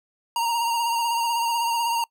square tone with vibrato, 932.3 Hz, A#5, in tune, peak -22 dBFS, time 0.36-2.04 s, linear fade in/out 2 ms, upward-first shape sine, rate 16 Hz, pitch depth 32 cents each way, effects noise-tail reverb RT60 0.1 s tail -24 dB re dry

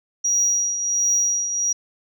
sine tone with tremolo, 5750 Hz, F8, 50 cents sharp, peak -14 dBFS, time 0.24-1.73 s, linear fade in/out 10 ms, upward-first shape triangle, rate 1.4 Hz, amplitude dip 65%, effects tanh soft clip ceiling -12 dBFS

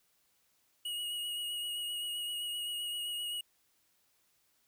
square tone with vibrato, 2892 Hz, F#7, 40 cents flat, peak -36 dBFS, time 0.85-3.41 s, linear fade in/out 5 ms, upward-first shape sine, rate 7.7 Hz, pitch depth 20 cents each way, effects white hiss -73 dBFS RMS until 4.67 s

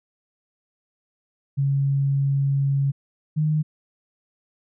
sine tone pair in turn, 138.59 / 153.55 Hz, C#3 / D#3, 0 / -23 cents, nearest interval major second, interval 177 cents, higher second, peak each -18 dBFS, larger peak neither, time 1.57-2.92 / 3.36-3.63 s, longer first, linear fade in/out 20 ms, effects none

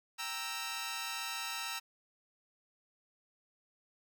10% pulse chord, E diminished, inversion first, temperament equal, 784 / 932.3 / 1318.5 Hz, G5 / Bb5 / E6, 0 / 0 / 0 cents, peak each -38 / -33 / -32 dBFS, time 0.18-1.8 s, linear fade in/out 20 ms, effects none

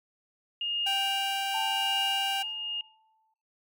sine tone with tremolo, 2840 Hz, F7, 28 cents sharp, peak -26 dBFS, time 0.61-2.81 s, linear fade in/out 2 ms, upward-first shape triangle, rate 0.9 Hz, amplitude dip 60%
sawtooth tone, 784 Hz, G5, in tune, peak -26 dBFS, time 0.86-2.43 s, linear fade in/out 10 ms
sine tone with exponential decay, 880 Hz, A5, in tune, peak -30 dBFS, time 1.54-3.34 s, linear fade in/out 5 ms, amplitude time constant 390 ms
effects noise-tail reverb RT60 0.5 s tail -21 dB re dry + MP3 96 kbps

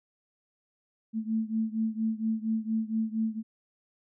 sine beating tone pair, 220 / 224.3 Hz, A3 / A3, 0 / +34 cents, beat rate 4.3 Hz, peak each -29 / -31 dBFS, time 1.13-3.43 s, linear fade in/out 50 ms, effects none

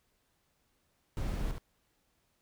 brown noise with echo, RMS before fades -35 dBFS, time 1.17-1.51 s, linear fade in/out 0 ms, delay 71 ms, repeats 1, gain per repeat -5 dB, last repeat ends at 1.581 s, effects pink hiss -75 dBFS RMS until 2.41 s

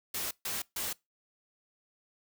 white noise bursts, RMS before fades -35 dBFS, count 3, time 0.14-0.93 s, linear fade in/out 5 ms, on 170 ms, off 140 ms, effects noise-tail reverb RT60 0.2 s tail -23 dB re dry

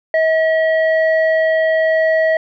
sine tone pair together, 640 / 1921 Hz, D#5 / B6, +49 / -48 cents, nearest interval octave + perfect fifth, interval 1903 cents, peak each -11 / -17 dBFS, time 0.14-2.37 s, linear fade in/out 2 ms, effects tanh soft clip ceiling -7 dBFS

